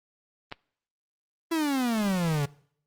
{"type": "clicks", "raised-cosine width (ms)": 0.3, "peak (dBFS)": [-26, -19], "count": 2, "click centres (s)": [0.517, 0.524]}
{"type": "exponential sweep", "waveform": "45% pulse", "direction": "down", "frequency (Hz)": [337.6, 138.59], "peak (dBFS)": -24, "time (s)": [1.51, 2.46], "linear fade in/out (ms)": 10}
{"effects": ["noise-tail reverb RT60 0.6 s tail -22 dB re dry", "Opus 32 kbps"]}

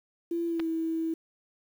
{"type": "tone with pitch glide", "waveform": "sine", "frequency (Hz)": [338.5, 325.3], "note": ["E4", "E4"], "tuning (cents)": [46, -23], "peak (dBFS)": -27, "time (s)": [0.31, 1.14], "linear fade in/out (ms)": 5, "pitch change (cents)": -69, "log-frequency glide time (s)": [0.46, 0.67]}
{"type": "clicks", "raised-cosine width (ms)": 0.3, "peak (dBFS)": [-25, -21], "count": 2, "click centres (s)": [0.596, 0.6]}
{"effects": ["9-bit"]}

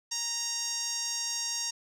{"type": "tone with band-pass filter", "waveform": "sawtooth", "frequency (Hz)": 932.3, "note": "A#5", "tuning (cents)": 0, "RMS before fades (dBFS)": -33, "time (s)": [0.11, 1.71], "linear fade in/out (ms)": 10, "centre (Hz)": 6000, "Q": 5.2, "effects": []}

